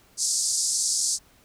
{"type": "band-pass noise", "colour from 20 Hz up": "white", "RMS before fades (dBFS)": -25, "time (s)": [0.17, 1.19], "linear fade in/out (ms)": 50, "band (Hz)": [4700, 9100], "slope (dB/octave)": 48, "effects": ["pink hiss -58 dBFS RMS until 1.44 s"]}